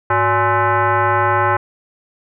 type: tone with frequency modulation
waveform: sine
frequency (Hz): 103.7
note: G#2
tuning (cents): -2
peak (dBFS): -12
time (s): 0.1-1.57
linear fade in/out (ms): 5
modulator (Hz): 471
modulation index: 3.1
effects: none